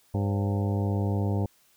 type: harmonic tone with a mistuned harmonic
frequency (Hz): 100.2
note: G2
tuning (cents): +38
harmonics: 1 / 2 / 3 / 4 / 5 / 6 / 7 / 8 / 9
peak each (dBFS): -25 / -31 / -35 / -37 / -39 / -41 / -42 / -43 / -44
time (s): 0.14-1.46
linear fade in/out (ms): 5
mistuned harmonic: 6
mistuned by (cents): -110
effects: white hiss -63 dBFS RMS until 1.76 s